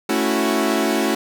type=chord; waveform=sawtooth; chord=F# minor seventh; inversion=first; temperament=equal; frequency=220 / 277.2 / 329.6 / 370 Hz; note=A3 / C#4 / E4 / F#4; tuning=0 / 0 / 0 / 0 cents; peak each=-19 dBFS; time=0.09-1.15 s; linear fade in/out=5 ms; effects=none